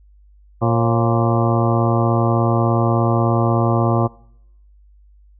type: harmonic tone with a mistuned harmonic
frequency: 116.54 Hz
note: A#2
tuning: in tune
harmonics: 1 / 2 / 3 / 4 / 5 / 6 / 7 / 8 / 9 / 10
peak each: -17 / -22 / -22 / -28 / -24 / -24 / -28 / -31 / -26 / -28 dBFS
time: 0.61-4.08 s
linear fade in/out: 20 ms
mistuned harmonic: 5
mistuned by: -80 cents
effects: noise-tail reverb RT60 0.8 s tail -24 dB re dry + added 50 Hz sine -46 dBFS peak until 5.39 s